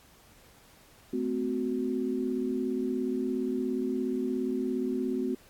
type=chord; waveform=sine; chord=F# diminished; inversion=first; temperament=equal with one note detuned; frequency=220 / 257.1 / 370 Hz; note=A3 / C4 / F#4; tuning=0 / -30 / 0 cents; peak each=-35 / -30 / -32 dBFS; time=1.13-5.35 s; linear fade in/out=5 ms; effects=pink hiss -58 dBFS RMS until 5.49 s + AAC 64 kbps